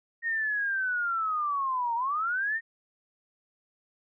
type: linear two-way sweep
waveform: sine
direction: down then up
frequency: 1864.7 to 913 to 1864.7 Hz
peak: -26 dBFS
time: 0.22-2.61 s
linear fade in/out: 50 ms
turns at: 1.95 s
effects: none